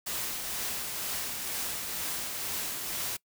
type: noise with tremolo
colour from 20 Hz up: white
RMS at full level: -33 dBFS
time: 0.06-3.17 s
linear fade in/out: 10 ms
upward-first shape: triangle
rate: 2.1 Hz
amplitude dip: 35%
effects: noise-tail reverb RT60 0.1 s tail -23 dB re dry